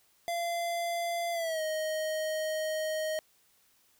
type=tone with pitch glide; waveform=square; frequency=686 to 625.4 Hz; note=F5 to D#5; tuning=-31 to +9 cents; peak=-31 dBFS; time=0.28-3.19 s; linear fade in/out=0 ms; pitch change=-160 cents; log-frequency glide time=1.32-1.62 s; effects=white hiss -67 dBFS RMS until 3.99 s